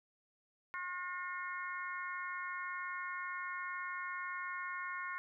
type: harmonic tone with a mistuned harmonic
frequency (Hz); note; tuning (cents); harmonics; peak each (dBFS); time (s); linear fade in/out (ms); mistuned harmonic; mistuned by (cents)
358.8; F4; +47; 3 / 4 / 5 / 6; -43 / -44 / -45 / -47; 0.74-5.18; 0; 5; +24
effects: none